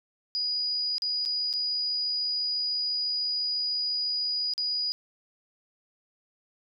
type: tone with dropouts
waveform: sine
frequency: 4913 Hz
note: D#8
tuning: 23 cents flat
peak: -26 dBFS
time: 0.35-4.92 s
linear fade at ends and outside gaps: 0 ms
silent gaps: 0.982-1.021 / 1.252-1.259 / 1.529-1.537 / 4.537-4.579 s
effects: none